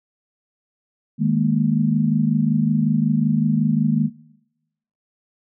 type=chord; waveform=sine; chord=D# suspended fourth; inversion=none; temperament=equal; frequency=155.56 / 207.7 / 233.1 Hz; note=D#3 / G#3 / A#3; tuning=0 / 0 / 0 cents; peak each=-20 dBFS; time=1.18-4.1 s; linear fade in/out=50 ms; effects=noise-tail reverb RT60 0.9 s tail -20 dB re dry